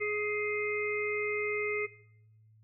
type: harmonic tone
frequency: 418.7 Hz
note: G#4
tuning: 14 cents sharp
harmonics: 1 / 3 / 5 / 6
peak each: -32 / -43 / -33 / -41 dBFS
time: 0-1.87 s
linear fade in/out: 20 ms
effects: noise-tail reverb RT60 0.8 s tail -20 dB re dry + added 109 Hz sine -58 dBFS peak until 2.63 s